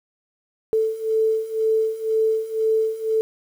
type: beating tone pair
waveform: sine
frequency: 440 / 442 Hz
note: A4 / A4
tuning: 0 / +8 cents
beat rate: 2 Hz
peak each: -23 / -20 dBFS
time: 0.73-3.21 s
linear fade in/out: 0 ms
effects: 8-bit